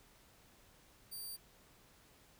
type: tone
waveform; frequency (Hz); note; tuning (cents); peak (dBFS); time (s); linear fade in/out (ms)
5% pulse; 4660; D8; -14; -37; 1.11-1.37; 20
effects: pink hiss -65 dBFS RMS until 2.39 s